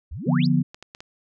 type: exponential sweep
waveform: sine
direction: up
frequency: 57.4 to 5470 Hz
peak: -30 dBFS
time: 0.11-0.47 s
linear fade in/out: 10 ms
type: chord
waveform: sine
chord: B diminished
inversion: first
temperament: equal with one note detuned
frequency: 146.83 / 174.61 / 244.8 Hz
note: D3 / F3 / B3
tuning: 0 / 0 / -15 cents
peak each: -21 dBFS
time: 0.26-0.63 s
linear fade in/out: 20 ms
type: clicks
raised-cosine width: 0.2 ms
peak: -22 dBFS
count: 4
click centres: 0.745 / 0.826 / 0.949 / 1.005 s
effects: none

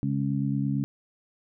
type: harmonic tone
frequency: 69 Hz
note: C#2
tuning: 7 cents flat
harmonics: 2 / 3 / 4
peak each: -27 / -29 / -30 dBFS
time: 0.03-0.84 s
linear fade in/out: 0 ms
effects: none

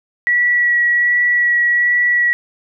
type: tone with vibrato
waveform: sine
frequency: 1934 Hz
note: B6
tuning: 37 cents flat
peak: -11 dBFS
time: 0.27-2.33 s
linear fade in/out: 0 ms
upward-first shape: sine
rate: 1.3 Hz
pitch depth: 11 cents each way
effects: none

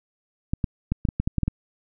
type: clicks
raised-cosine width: 5 ms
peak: -10 dBFS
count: 10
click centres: 0.535 / 0.642 / 0.92 / 1.052 / 1.088 / 1.2 / 1.275 / 1.383 / 1.433 / 1.48 s
effects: none

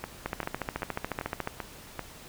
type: two click trains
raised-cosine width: 0.5 ms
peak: -15 / -18 dBFS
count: 18 / 6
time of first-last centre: 0.26-1.474 / 0.04-1.993 s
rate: 14 / 2.56 Hz
effects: pink hiss -48 dBFS RMS until 2.28 s

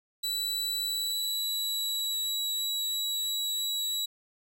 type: tone with pitch glide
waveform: sawtooth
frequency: 3951 to 3899 Hz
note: B7 to B7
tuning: 0 to -23 cents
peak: -26 dBFS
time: 0.23-4.06 s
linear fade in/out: 10 ms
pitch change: -23 cents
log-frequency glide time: 0.81-2.22 s
effects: none

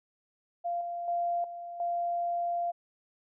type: tone with level steps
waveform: sine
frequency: 693 Hz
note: F5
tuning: 14 cents flat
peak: -29 / -33 / -27 / -38 / -28 dBFS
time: 0.64-2.72 s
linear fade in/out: 20 ms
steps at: 0.81 / 1.08 / 1.44 / 1.8 s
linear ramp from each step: 2 ms
effects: none

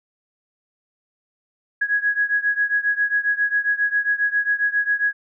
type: beating tone pair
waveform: sine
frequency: 1661.2 / 1668.6 Hz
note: G#6 / G#6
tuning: 0 / +8 cents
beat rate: 7.4 Hz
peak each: -20 / -22 dBFS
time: 1.81-5.13 s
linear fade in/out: 10 ms
effects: none

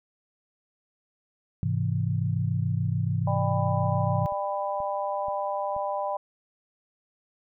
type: chord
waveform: sine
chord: Ab augmented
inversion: none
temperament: equal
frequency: 103.83 / 130.81 / 164.81 Hz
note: Ab2 / C3 / E3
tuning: 0 / 0 / 0 cents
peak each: -27 / -28 / -29 dBFS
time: 1.63-4.26 s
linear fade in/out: 0 ms
type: click train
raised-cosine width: 5 ms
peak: -34 dBFS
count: 7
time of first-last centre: 2.88-5.765 s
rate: 2.08 Hz
type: harmonic tone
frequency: 198.7 Hz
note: G3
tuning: 24 cents sharp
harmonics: 3 / 4 / 5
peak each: -30 / -31 / -32 dBFS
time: 3.27-6.17 s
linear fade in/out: 5 ms
effects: none

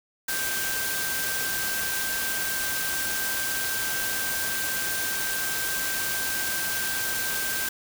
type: tone in noise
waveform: sine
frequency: 1568 Hz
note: G6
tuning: in tune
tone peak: -31 dBFS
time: 0.28-7.69 s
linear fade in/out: 5 ms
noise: white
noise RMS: -29 dBFS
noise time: 0.28-7.69 s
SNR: -5 dB
effects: none

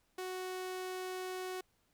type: tone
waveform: sawtooth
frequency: 370 Hz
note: F#4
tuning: in tune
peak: -35 dBFS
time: 0.18-1.61 s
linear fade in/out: 5 ms
effects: pink hiss -75 dBFS RMS until 1.93 s

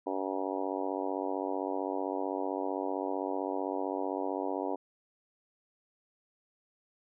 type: harmonic tone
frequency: 95.6 Hz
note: G2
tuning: 43 cents flat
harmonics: 3 / 4 / 5 / 6 / 7 / 8 / 9 / 10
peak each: -37 / -38 / -39 / -40 / -40 / -41 / -42 / -42 dBFS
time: 0.06-4.76 s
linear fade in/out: 10 ms
effects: none

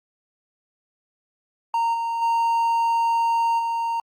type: tone with level steps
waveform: triangle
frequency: 924 Hz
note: A#5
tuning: 16 cents flat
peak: -17 / -21 / -16 / -20 dBFS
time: 1.74-4 s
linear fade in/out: 2 ms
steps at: 1.93 / 2.21 / 3.58 s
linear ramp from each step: 20 ms
effects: Opus 48 kbps

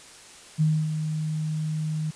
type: tone with ADSR envelope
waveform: sine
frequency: 155.56 Hz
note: D#3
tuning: in tune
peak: -17 dBFS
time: 0.58-2.11 s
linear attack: 30 ms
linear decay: 270 ms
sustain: -8 dB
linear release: 10 ms
effects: white hiss -47 dBFS RMS until 2.15 s + resampled to 22050 Hz

